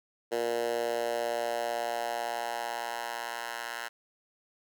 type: tone with high-pass filter sweep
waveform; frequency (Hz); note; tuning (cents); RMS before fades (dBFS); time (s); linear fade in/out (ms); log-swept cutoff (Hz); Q
10% pulse; 117.9; A#2; +20; -33; 0.31-3.89; 20; 440 to 1200; 2.6
effects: none